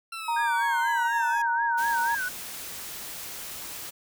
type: exponential sweep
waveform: 20% pulse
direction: down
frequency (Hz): 1360 to 830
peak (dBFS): -29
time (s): 0.12-1.42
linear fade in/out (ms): 5
type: tone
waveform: sine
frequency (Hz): 932.3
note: A#5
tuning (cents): 0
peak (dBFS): -24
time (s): 0.28-2.15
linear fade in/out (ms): 5
type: tone with vibrato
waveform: sine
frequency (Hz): 1568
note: G6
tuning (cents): 0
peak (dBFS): -27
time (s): 0.36-2.29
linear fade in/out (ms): 10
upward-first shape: sine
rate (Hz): 4.1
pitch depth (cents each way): 110
type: noise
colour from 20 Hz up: white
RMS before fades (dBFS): -38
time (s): 1.77-3.91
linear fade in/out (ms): 20
effects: none